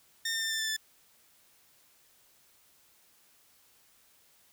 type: tone with pitch steps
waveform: 15% pulse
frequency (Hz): 1820 / 1806.4 / 1792.9 / 1779.5 / 1766.1 / 1752.9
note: A#6 / A6 / A6 / A6 / A6 / A6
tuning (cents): -42 / +45 / +32 / +19 / +6 / -7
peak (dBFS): -24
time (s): 0.25-0.766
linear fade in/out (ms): 5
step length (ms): 86
effects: white hiss -64 dBFS RMS until 4.52 s